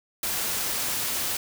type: noise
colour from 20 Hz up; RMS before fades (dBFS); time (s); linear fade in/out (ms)
white; -28; 0.23-1.37; 2
effects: none